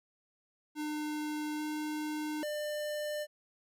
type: tone with pitch steps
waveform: square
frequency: 302.1 / 304.1 / 598 Hz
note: D4 / D#4 / D5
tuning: +49 / -40 / +31 cents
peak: -35 dBFS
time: 0.75-3.27 s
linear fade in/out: 50 ms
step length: 840 ms
effects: none